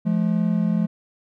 triangle tone pair together, 172.5 / 213.8 Hz, F3 / A3, -21 / -49 cents, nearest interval major third, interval 372 cents, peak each -19 dBFS, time 0.05-0.87 s, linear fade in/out 20 ms, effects none

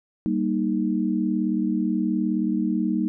sine chord, Eb major, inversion first, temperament just, 194.45 / 233.3 / 311.1 Hz, G3 / Bb3 / Eb4, -14 / +2 / 0 cents, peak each -25 dBFS, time 0.26-3.08 s, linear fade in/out 0 ms, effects none

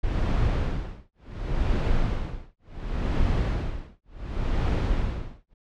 brown noise with tremolo, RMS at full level -22 dBFS, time 0.03-5.54 s, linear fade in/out 10 ms, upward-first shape sine, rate 0.69 Hz, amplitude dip 100%, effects low-pass 4000 Hz 12 dB/octave

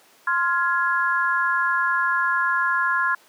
sine chord, F minor, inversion second, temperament just, 1047.7 / 1396.9 / 1676.3 Hz, C6 / F6 / Ab6, +2 / 0 / +16 cents, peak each -23 dBFS, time 0.27-3.15 s, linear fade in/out 5 ms, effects pink hiss -54 dBFS RMS until 3.28 s + high-pass 400 Hz 12 dB/octave

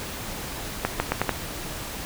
accelerating click train, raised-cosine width 0.5 ms, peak -6 dBFS, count 5, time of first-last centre 0.85-1.293 s, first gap 150 ms, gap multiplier 0.8, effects pink hiss -34 dBFS RMS until 2.05 s

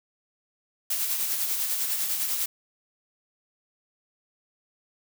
blue noise with tremolo, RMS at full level -26 dBFS, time 0.9-2.46 s, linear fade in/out 5 ms, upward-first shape sine, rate 10 Hz, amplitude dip 40%, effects none

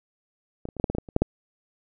clicks, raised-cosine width 2 ms, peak -19 / -23 / -27 / -14 / -7 / -14 / -15 / -12 / -28 / -6 / -6 dBFS, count 11, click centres 0.654 / 0.688 / 0.767 / 0.799 / 0.842 / 0.9 / 0.95 / 0.984 / 1.088 / 1.164 / 1.22 s, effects none

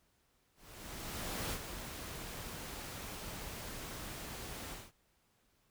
pink noise with ADSR envelope, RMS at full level -38 dBFS, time 0.55-4.92 s, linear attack 970 ms, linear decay 64 ms, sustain -7 dB, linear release 200 ms, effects pink hiss -74 dBFS RMS until 5.7 s

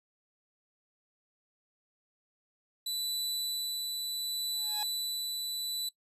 sawtooth tone with tremolo, 3975 Hz, B7, 10 cents sharp, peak -29 dBFS, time 2.86-5.89 s, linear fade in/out 5 ms, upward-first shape sine, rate 0.68 Hz, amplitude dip 25%
40% pulse tone with exponential growth, 837 Hz, G#5, 13 cents sharp, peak -34 dBFS, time 4.49-4.83 s, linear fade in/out 1 ms, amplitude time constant 73 ms
effects noise-tail reverb RT60 0.1 s tail -19 dB re dry + resampled to 32000 Hz

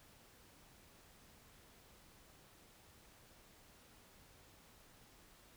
silence, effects pink hiss -64 dBFS RMS until 5.56 s

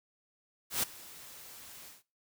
white noise with ADSR envelope, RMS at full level -29 dBFS, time 0.7-2.03 s, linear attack 130 ms, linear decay 10 ms, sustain -21 dB, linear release 160 ms, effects noise-tail reverb RT60 0.3 s tail -20 dB re dry

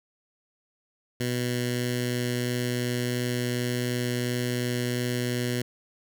10% pulse tone with notch filter, 122.8 Hz, B2, 9 cents flat, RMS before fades -28 dBFS, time 1.2-5.62 s, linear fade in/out 5 ms, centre 810 Hz, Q 0.66, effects none

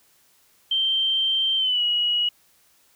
sine tone with pitch glide, 3136 to 2909 Hz, G7 to F#7, 0 to -30 cents, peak -19 dBFS, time 0.71-2.29 s, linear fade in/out 5 ms, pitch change -130 cents, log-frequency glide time 1.57-1.82 s, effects white hiss -60 dBFS RMS until 2.95 s

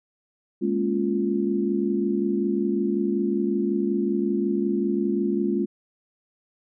sine chord, Bb minor seventh, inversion third, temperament equal, 207.7 / 233.1 / 277.2 / 349.2 Hz, Ab3 / Bb3 / Db4 / F4, 0 / 0 / 0 / 0 cents, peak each -25 / -30 / -28 / -25 dBFS, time 0.61-5.66 s, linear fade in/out 20 ms, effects none

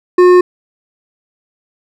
sine tone with hard clipping, 360 Hz, F#4, 47 cents flat, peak -5 dBFS, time 0.18-0.41 s, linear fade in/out 5 ms, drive 9 dB, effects none

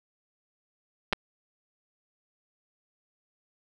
clicks, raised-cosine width 0.3 ms, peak -9 dBFS, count 2, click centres 1.127 / 1.132 s, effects none

